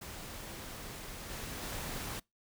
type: noise with level steps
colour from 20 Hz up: pink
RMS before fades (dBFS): -45 / -42 / -40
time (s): 0.01-2.2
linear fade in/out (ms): 10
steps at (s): 1.29 / 1.61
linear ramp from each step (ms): 20
effects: noise-tail reverb RT60 0.2 s tail -25 dB re dry